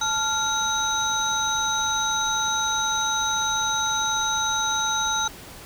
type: tone cluster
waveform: sine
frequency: 874 / 1393 / 3821 / 6150 Hz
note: A5 / F6 / A#7 / G8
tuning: -12 / -5 / +42 / -34 cents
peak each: -27 dBFS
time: 0.01-5.28 s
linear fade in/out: 5 ms
effects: pink hiss -42 dBFS RMS until 5.65 s